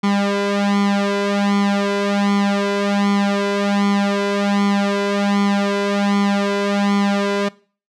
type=tone with flanger; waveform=sawtooth; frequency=201.1 Hz; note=G3; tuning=44 cents sharp; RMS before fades=-18 dBFS; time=0.03-7.49 s; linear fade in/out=10 ms; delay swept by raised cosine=0.91 to 2.01 ms; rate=1.3 Hz; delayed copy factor=+1; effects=noise-tail reverb RT60 0.4 s tail -21 dB re dry + low-pass 5000 Hz 12 dB/octave